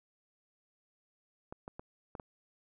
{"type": "clicks", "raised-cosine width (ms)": 1, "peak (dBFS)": -29, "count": 5, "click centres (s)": [1.525, 1.679, 1.795, 2.152, 2.198], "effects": []}